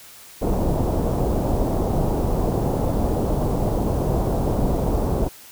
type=low-pass noise; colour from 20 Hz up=pink; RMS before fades=-21 dBFS; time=0.41-5.29 s; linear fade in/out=20 ms; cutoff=800 Hz; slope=24 dB/octave; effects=white hiss -44 dBFS RMS until 5.51 s